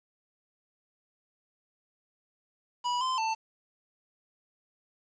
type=tone with pitch steps; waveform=square; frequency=977 / 1033 / 889 Hz; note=B5 / C6 / A5; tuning=-19 / -22 / +18 cents; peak=-28 dBFS; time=2.84-3.35 s; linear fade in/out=20 ms; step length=170 ms; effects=resampled to 16000 Hz + 9-bit